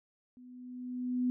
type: tone with level ramp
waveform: sine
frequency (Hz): 249.5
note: B3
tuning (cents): +18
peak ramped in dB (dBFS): -51 to -26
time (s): 0.37-1.3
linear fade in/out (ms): 0
effects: none